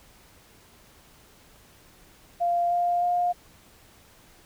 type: tone with pitch steps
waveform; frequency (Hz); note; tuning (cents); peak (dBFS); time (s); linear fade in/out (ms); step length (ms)
sine; 695 / 701.5 / 708; F5 / F5 / F5; -9 / +8 / +23; -21; 2.4-3.33; 20; 310
effects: pink hiss -55 dBFS RMS until 4.45 s